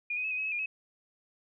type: tone with pitch steps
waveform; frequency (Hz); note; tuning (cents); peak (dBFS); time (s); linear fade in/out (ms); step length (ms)
sine; 2432 / 2502 / 2586 / 2501 / 2559 / 2578 / 2419 / 2565; D#7 / D#7 / E7 / D#7 / D#7 / E7 / D#7 / E7; -40 / +9 / -34 / +8 / +48 / -39 / -49 / -48; -30; 0.1-0.66; 5; 70
effects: none